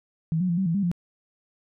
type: tone with pitch steps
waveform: sine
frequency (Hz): 161.4 / 182.9 / 170.6 / 191.3 / 165.4 / 200.2 / 174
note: E3 / F#3 / F3 / G3 / E3 / G3 / F3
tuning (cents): -36 / -20 / -40 / -42 / +6 / +37 / -6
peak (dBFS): -21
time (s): 0.32-0.915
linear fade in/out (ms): 0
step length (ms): 85
effects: none